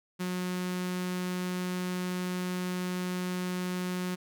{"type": "tone with notch filter", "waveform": "sawtooth", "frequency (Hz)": 181.3, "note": "F#3", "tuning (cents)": -35, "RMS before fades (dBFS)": -33, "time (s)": [0.19, 4.16], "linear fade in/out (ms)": 20, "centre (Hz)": 650, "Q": 1.6, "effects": []}